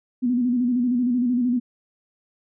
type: tone with vibrato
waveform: sine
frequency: 245.8 Hz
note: B3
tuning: 8 cents flat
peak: -18 dBFS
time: 0.22-1.6 s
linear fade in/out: 20 ms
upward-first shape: square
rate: 13 Hz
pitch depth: 54 cents each way
effects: none